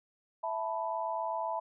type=chord; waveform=sine; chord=E suspended fourth; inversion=none; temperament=equal; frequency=659.3 / 880 / 987.8 Hz; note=E5 / A5 / B5; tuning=0 / 0 / 0 cents; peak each=-36 / -36 / -36 dBFS; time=0.43-1.6 s; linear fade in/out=10 ms; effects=none